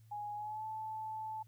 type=tone with pitch glide; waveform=sine; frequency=831 to 872.8 Hz; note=G#5 to A5; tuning=+1 to -14 cents; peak=-39 dBFS; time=0.11-1.43 s; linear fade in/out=10 ms; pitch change=+85 cents; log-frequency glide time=0.35-0.65 s; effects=added 111 Hz sine -58 dBFS peak until 1.47 s + white hiss -75 dBFS RMS until 1.47 s